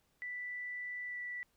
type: tone with pitch glide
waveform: sine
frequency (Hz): 1975.5 to 1963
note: B6 to B6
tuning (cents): 0 to -11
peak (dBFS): -39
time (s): 0.22-1.43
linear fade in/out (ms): 0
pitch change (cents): -11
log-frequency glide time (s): 1.06-1.18
effects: pink hiss -75 dBFS RMS until 1.56 s